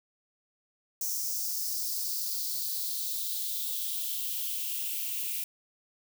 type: noise with high-pass filter sweep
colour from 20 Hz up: violet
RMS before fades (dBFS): -33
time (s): 1.01-5.44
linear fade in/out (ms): 2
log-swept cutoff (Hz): 5900 to 2500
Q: 4
effects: none